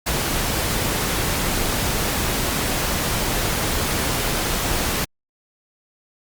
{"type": "noise", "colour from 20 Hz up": "pink", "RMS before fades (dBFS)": -22, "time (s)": [0.06, 5.05], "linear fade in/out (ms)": 10, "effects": ["Opus 48 kbps"]}